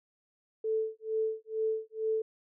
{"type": "tone with tremolo", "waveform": "sine", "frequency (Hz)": 440, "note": "A4", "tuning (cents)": 0, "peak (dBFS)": -26, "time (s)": [0.64, 2.22], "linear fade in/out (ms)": 5, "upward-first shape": "sine", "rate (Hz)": 2.2, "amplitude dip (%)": 100, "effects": []}